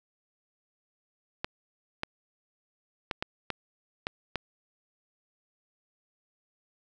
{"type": "clicks", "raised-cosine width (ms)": 0.3, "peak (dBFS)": -14, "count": 7, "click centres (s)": [1.445, 2.034, 3.112, 3.225, 3.503, 4.069, 4.357], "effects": []}